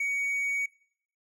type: tone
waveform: triangle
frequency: 2246 Hz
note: C#7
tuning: 22 cents sharp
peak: -25 dBFS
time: 0-0.66 s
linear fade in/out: 5 ms
effects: noise-tail reverb RT60 0.6 s tail -21 dB re dry